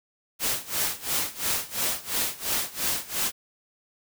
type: noise with tremolo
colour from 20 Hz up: white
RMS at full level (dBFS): -25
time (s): 0.39-3.32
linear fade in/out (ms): 50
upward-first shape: sine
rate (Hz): 2.9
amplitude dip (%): 90
effects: none